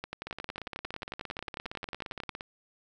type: two click trains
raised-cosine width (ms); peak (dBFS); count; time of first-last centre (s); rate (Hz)
0.3; -20 / -22; 26 / 38; 0.04-2.292 / 0.27-2.409; 11.1 / 17.3
effects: none